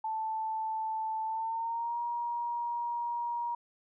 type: tone with pitch glide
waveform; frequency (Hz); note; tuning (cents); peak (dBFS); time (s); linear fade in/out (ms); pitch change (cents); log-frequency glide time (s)
sine; 880 to 948.6; A5 to A#5; 0 to +30; -31; 0.04-3.55; 5; +130; 1.25-1.99
effects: none